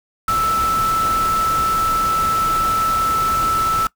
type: tone in noise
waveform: sine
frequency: 1318.5 Hz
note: E6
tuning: in tune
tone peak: -15 dBFS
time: 0.28-3.87 s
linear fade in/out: 2 ms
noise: pink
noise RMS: -27 dBFS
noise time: 0.28-3.87 s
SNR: +9 dB
effects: noise-tail reverb RT60 0.1 s tail -20 dB re dry